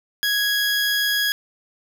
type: tone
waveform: 20% pulse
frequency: 1661.2 Hz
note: G#6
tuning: in tune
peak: -14 dBFS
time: 0.23-1.32 s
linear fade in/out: 0 ms
effects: none